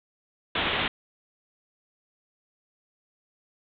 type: low-pass noise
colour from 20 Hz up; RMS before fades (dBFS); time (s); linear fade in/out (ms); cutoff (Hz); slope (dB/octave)
white; -27; 0.55-0.88; 5; 3700; 96
effects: none